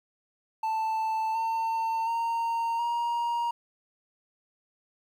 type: tone with pitch steps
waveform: triangle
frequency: 883 / 902.6 / 922.6 / 943.1 Hz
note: A5 / A5 / A#5 / A#5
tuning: +6 / +44 / -18 / +20 cents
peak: -24 dBFS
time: 0.63-3.51 s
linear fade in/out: 5 ms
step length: 720 ms
effects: 10-bit